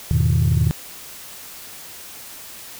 sine chord, E major seventh, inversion none, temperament equal, 82.41 / 103.83 / 123.47 / 155.56 Hz, E2 / G#2 / B2 / D#3, 0 / 0 / 0 / 0 cents, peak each -18 / -20 / -18 / -19 dBFS, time 0.11-0.71 s, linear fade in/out 0 ms, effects tanh soft clip ceiling -9 dBFS + white hiss -38 dBFS RMS until 2.79 s

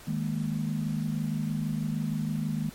sine chord, D# suspended fourth, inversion none, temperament equal with one note detuned, 155.56 / 206.8 / 233.1 Hz, D#3 / G#3 / A#3, 0 / -7 / 0 cents, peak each -30 / -32 / -33 dBFS, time 0.07-2.7 s, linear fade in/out 10 ms, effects pink hiss -49 dBFS RMS until 2.74 s + MP3 64 kbps

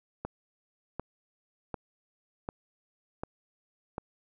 click train, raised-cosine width 1 ms, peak -20 dBFS, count 6, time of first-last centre 0.25-3.981 s, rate 1.34 Hz, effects none

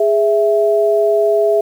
sine tone pair together, 414.1 / 659.3 Hz, G#4 / E5, -5 / 0 cents, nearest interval minor sixth, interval 805 cents, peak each -13 dBFS, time 0-1.61 s, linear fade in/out 5 ms, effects 7-bit

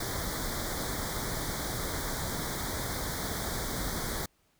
pink band-stop noise, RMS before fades -34 dBFS, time 0-4.26 s, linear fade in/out 5 ms, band 2200 to 3300 Hz, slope 96 dB/octave, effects pink hiss -70 dBFS RMS until 4.59 s

